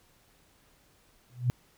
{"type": "tone with exponential growth", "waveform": "sine", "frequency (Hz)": 123.47, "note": "B2", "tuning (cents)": 0, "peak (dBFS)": -19, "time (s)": [1.3, 1.5], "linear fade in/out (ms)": 0, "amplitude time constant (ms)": 42, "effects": ["pink hiss -64 dBFS RMS until 1.77 s"]}